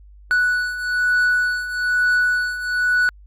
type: beating tone pair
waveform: triangle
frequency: 1477 / 1478.1 Hz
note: F#6 / F#6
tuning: -3 / -2 cents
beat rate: 1.1 Hz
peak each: -21 / -16 dBFS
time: 0.31-3.09 s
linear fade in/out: 0 ms
effects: added 50 Hz sine -42 dBFS peak until 3.26 s + Opus 48 kbps